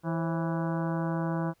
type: harmonic tone with a mistuned harmonic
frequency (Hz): 164.81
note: E3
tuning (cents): 0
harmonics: 1 / 2 / 3 / 4 / 5 / 6 / 7 / 8 / 9 / 10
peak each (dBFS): -29 / -34 / -39 / -39 / -41 / -40 / -44 / -49 / -44 / -54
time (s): 0.03-1.54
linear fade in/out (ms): 50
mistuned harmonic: 3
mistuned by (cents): +120
effects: pink hiss -69 dBFS RMS until 1.6 s